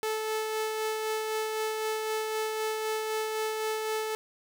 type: tone with tremolo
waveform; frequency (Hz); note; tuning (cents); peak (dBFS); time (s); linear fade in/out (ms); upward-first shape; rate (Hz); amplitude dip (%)
sawtooth; 436; A4; -16; -24; 0.03-4.15; 0; sine; 3.9; 30
effects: none